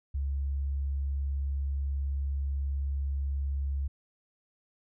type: tone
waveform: sine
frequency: 69.3 Hz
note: C#2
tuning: in tune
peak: -28 dBFS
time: 0.14-3.88 s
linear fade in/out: 10 ms
effects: none